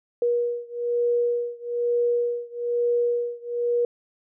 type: beating tone pair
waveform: sine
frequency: 478.4 / 479.5 Hz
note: A#4 / A#4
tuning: +45 / +49 cents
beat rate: 1.1 Hz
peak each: -24 / -25 dBFS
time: 0.22-3.85 s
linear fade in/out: 2 ms
effects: none